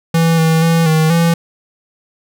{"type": "tone with pitch steps", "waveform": "square", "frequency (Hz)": [165, 161.6, 165.5, 158.1, 167.8], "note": ["E3", "E3", "E3", "D#3", "E3"], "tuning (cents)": [2, -34, 7, 28, 31], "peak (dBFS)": -10, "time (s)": [0.14, 1.34], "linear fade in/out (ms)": 5, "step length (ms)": 240, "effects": []}